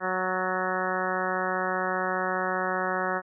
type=harmonic tone with a mistuned harmonic; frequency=185 Hz; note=F#3; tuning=in tune; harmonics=1 / 2 / 3 / 4 / 5 / 6 / 7 / 8 / 9 / 10; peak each=-37 / -34 / -33 / -33 / -36 / -34 / -34 / -34 / -35 / -39 dBFS; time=0-3.22 s; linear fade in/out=50 ms; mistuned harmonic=9; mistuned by=+32 cents; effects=none